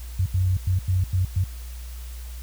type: tone bursts at uneven times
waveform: sine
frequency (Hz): 92.5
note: F#2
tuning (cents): 0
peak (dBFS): -18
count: 6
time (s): 0.19-0.26 / 0.34-0.57 / 0.67-0.79 / 0.88-1.04 / 1.13-1.25 / 1.36-1.44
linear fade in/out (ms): 5
effects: added 60 Hz sine -33 dBFS peak until 2.42 s + white hiss -47 dBFS RMS until 2.42 s